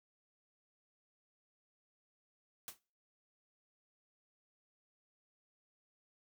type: noise with exponential decay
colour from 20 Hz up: white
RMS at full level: -42 dBFS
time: 2.68-2.79 s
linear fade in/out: 0 ms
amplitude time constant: 23 ms
effects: noise-tail reverb RT60 0.4 s tail -24 dB re dry